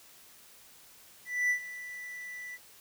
triangle tone with ADSR envelope, 1975.5 Hz, B6, in tune, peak -22 dBFS, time 1.25-2.58 s, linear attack 250 ms, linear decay 90 ms, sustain -16 dB, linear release 36 ms, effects white hiss -56 dBFS RMS until 2.8 s

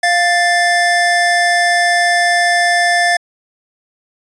square tone pair together, 698.5 / 1762.7 Hz, F5 / A6, 0 / +3 cents, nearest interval octave + major third, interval 1603 cents, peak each -14 dBFS, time 0.03-3.17 s, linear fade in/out 5 ms, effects resampled to 22050 Hz

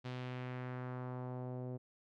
sawtooth tone with low-pass filter sweep, 126.1 Hz, B2, 36 cents sharp, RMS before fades -43 dBFS, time 0.04-1.78 s, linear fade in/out 20 ms, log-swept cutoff 3900 to 500 Hz, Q 1.4, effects none

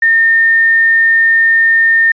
sine tone with quantisation, 1820 Hz, A#6, 42 cents flat, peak -6 dBFS, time 0.02-2.12 s, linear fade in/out 5 ms, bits 6, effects resampled to 11025 Hz

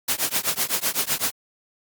white noise with tremolo, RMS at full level -20 dBFS, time 0.08-1.31 s, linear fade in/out 5 ms, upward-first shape triangle, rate 7.9 Hz, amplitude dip 100%, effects high-pass 100 Hz 12 dB/octave + Opus 48 kbps

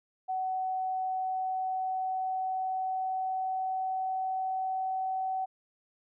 sine tone with pitch glide, 751 to 757.1 Hz, F#5 to F#5, +26 to +40 cents, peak -29 dBFS, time 0.28-5.46 s, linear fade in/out 20 ms, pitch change +14 cents, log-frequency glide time 0.96-5.34 s, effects none

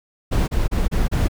brown noise bursts, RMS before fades -18 dBFS, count 5, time 0.31-1.284 s, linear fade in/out 20 ms, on 170 ms, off 31 ms, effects none

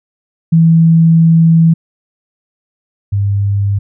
sine tone pair in turn, 164.2 / 100.38 Hz, E3 / G2, -6 / +42 cents, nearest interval major sixth, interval 852 cents, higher first, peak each -4 / -10 dBFS, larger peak first, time 0.52-1.74 / 3.12-3.79 s, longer first, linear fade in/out 10 ms, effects none

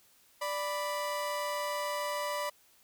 30% pulse tone pair together, 587.3 / 987.8 Hz, D5 / B5, 0 / 0 cents, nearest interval major sixth, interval 900 cents, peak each -32 / -33 dBFS, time 0.41-2.5 s, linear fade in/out 10 ms, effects white hiss -64 dBFS RMS until 2.83 s

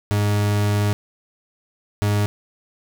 40% pulse tone pair in turn, 103.3 / 103.3 Hz, G#2 / G#2, -9 / -9 cents, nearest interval unison, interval 0 cents, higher neither, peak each -16 dBFS, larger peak neither, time 0.11-0.93 / 2.02-2.26 s, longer first, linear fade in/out 0 ms, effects 9-bit

